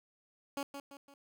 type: tone with echo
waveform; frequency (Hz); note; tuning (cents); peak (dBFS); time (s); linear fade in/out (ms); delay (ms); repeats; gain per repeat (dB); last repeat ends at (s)
15% pulse; 280; C#4; +18; -29; 0.57-0.63; 2; 170; 3; -7; 1.14
effects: none